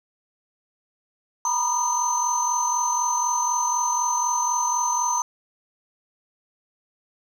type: tone cluster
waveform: sine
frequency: 943 / 987 / 1220 / 6180 Hz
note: A#5 / B5 / D#6 / G8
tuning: +20 / -1 / -34 / -26 cents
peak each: -25 / -24 / -31 / -24 dBFS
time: 1.45-5.22 s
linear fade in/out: 2 ms
effects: tanh soft clip ceiling -13 dBFS + 8-bit